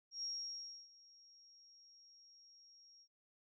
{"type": "tone with ADSR envelope", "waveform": "sine", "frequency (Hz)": 5588, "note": "F8", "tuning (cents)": 0, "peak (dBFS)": -39, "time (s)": [0.11, 3.08], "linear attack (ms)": 120, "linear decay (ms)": 650, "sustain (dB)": -22, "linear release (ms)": 64, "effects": []}